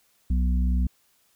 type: harmonic tone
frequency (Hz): 62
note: B1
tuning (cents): +7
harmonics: 1 / 3 / 4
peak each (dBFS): -20 / -30 / -35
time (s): 0.3-0.87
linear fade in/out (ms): 5
effects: white hiss -65 dBFS RMS until 1.35 s